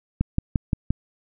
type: click train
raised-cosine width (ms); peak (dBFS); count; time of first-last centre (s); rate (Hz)
5; -8; 5; 0.21-0.906; 5.75
effects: none